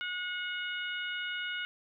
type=harmonic tone; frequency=726 Hz; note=F#5; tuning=33 cents flat; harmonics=2 / 3 / 4 / 5; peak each=-36 / -41 / -39 / -47 dBFS; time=0.01-1.65 s; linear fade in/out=0 ms; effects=none